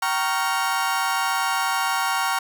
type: chord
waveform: 35% pulse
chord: G half-diminished seventh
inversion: none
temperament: equal with one note detuned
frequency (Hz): 771.4 / 932.3 / 1108.7 / 1396.9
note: G5 / Bb5 / Db6 / F6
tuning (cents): -28 / 0 / 0 / 0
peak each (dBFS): -25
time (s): 0.02-2.39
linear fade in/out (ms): 5
effects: none

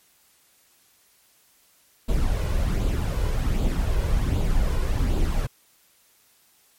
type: noise with flanger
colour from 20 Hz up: brown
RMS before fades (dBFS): -22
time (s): 2.08-5.47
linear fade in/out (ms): 10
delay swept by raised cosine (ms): 0.26 to 2.06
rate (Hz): 1.3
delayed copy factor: +0.5
effects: white hiss -60 dBFS RMS until 6.78 s + MP3 64 kbps

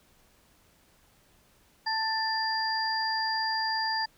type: tone cluster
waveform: sine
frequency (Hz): 883 / 1771 / 4781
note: A5 / A6 / D8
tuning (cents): +6 / +11 / +30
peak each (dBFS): -30 / -32 / -31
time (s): 1.86-4.06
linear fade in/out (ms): 10
effects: pink hiss -63 dBFS RMS until 4.17 s

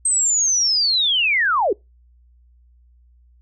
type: linear sweep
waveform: sine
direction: down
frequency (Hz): 8372 to 340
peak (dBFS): -15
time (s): 0.05-1.73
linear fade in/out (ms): 5
effects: noise-tail reverb RT60 0.2 s tail -25 dB re dry + added 60 Hz sine -50 dBFS peak until 3.41 s

